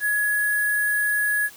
sine tone with sample-and-hold, 1682 Hz, G#6, 22 cents sharp, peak -19 dBFS, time 0-1.5 s, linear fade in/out 50 ms, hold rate 11025 Hz, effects white hiss -46 dBFS RMS until 1.56 s + high-pass 60 Hz 12 dB/octave

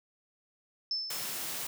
sine tone with exponential decay, 5274 Hz, E8, in tune, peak -28 dBFS, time 0.91-1.65 s, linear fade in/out 2 ms, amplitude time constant 160 ms
white high-pass noise, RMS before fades -37 dBFS, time 1.1-1.67 s, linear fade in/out 5 ms, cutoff 100 Hz, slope 48 dB/octave
effects none

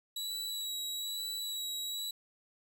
sawtooth tone with vibrato, 3905 Hz, B7, 20 cents flat, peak -33 dBFS, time 0.16-2.11 s, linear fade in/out 5 ms, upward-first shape sine, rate 1.1 Hz, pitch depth 19 cents each way, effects none

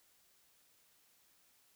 silence, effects white hiss -70 dBFS RMS until 1.75 s

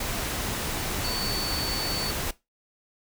sine tone in noise, 4487 Hz, C#8, 20 cents sharp, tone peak -30 dBFS, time 1.04-2.11 s, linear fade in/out 5 ms, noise pink, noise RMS -30 dBFS, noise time 0-2.31 s, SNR -3 dB, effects noise-tail reverb RT60 0.2 s tail -18 dB re dry

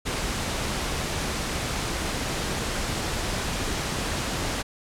pink noise, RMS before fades -28 dBFS, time 0.05-4.63 s, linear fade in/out 20 ms, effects low-pass 9000 Hz 12 dB/octave

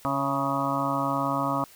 harmonic tone with a mistuned harmonic, 138.59 Hz, C#3, in tune, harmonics 1 / 2 / 4 / 5 / 6 / 7 / 8 / 9, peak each -34 / -30 / -34 / -33 / -36 / -31 / -31 / -31 dBFS, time 0.05-1.64 s, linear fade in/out 0 ms, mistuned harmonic 5, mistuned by -38 cents, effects white hiss -52 dBFS RMS until 1.75 s

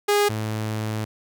sawtooth tone pair in turn, 411.2 / 108.6 Hz, G#4 / A2, -17 / -22 cents, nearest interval octave + major seventh, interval 2305 cents, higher first, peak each -13 / -21 dBFS, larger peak first, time 0.08-0.29 / 0.29-1.05 s, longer second, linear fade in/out 10 ms, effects none

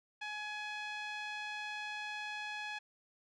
5% pulse tone with low-pass filter, 842 Hz, G#5, 24 cents sharp, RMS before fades -42 dBFS, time 0.21-2.79 s, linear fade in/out 10 ms, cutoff 2400 Hz, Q 1.3, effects none

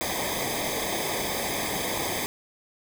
pink noise with comb filter, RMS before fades -29 dBFS, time 0.01-2.26 s, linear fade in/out 0 ms, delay 0.71 ms, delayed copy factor -0.9, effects none

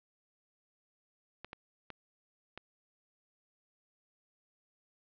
clicks, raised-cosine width 0.3 ms, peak -27 dBFS, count 4, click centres 1.446 / 1.531 / 1.903 / 2.576 s, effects low-pass 4000 Hz 12 dB/octave

